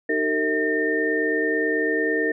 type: tone cluster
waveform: sine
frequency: 308.1 / 386.1 / 455.2 / 643 / 1816 Hz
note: D#4 / G4 / A#4 / E5 / A#6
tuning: -17 / -26 / -41 / -43 / -46 cents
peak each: -26 / -30 / -24 / -33 / -24 dBFS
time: 0.09-2.32 s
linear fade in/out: 5 ms
effects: none